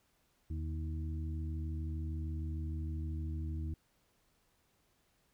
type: harmonic tone with a mistuned harmonic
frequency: 79.7 Hz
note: D#2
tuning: 42 cents sharp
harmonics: 1 / 2 / 3 / 4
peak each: -36 / -46 / -50 / -48 dBFS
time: 0.5-3.74 s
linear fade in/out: 5 ms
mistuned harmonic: 2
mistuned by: -75 cents
effects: pink hiss -74 dBFS RMS until 5.33 s